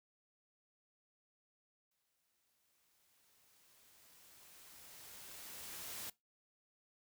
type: noise with exponential growth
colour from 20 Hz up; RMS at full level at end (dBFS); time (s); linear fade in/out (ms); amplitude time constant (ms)
white; -45; 1.91-6.1; 5; 910
effects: noise-tail reverb RT60 0.2 s tail -21 dB re dry